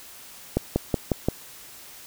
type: accelerating click train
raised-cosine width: 2 ms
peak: -7 dBFS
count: 5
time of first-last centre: 0.57-1.286 s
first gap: 190 ms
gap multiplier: 0.96
effects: white hiss -45 dBFS RMS until 2.06 s